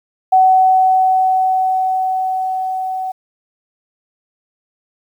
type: tone with level ramp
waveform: sine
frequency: 752 Hz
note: F#5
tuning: 28 cents sharp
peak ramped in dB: -6 to -19 dBFS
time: 0.32-3.12 s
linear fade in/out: 10 ms
effects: 8-bit